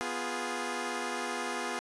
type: chord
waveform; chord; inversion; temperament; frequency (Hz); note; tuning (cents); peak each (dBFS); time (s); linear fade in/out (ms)
10% pulse; F diminished; second; equal; 246.9 / 349.2 / 415.3; Cb4 / F4 / Ab4; 0 / 0 / 0; -29; 0.01-1.79; 0
effects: resampled to 24000 Hz